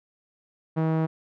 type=tone with low-pass filter; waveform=sawtooth; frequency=160 Hz; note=D#3; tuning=49 cents sharp; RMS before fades=-24 dBFS; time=0.76-1.07 s; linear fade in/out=20 ms; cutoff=1100 Hz; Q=0.68; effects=none